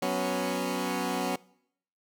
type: chord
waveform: 15% pulse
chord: F# suspended fourth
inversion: none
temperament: equal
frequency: 185 / 246.9 / 277.2 Hz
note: F#3 / B3 / C#4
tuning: 0 / 0 / 0 cents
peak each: -26 dBFS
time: 0.02-1.36 s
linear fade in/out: 5 ms
effects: noise-tail reverb RT60 0.7 s tail -23 dB re dry